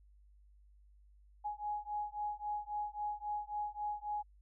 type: beating tone pair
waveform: sine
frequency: 833 / 836.7 Hz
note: G#5 / G#5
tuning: +5 / +13 cents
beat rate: 3.7 Hz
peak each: -40 / -40 dBFS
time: 1.44-4.23 s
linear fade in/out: 20 ms
effects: added 50 Hz sine -60 dBFS peak until 4.41 s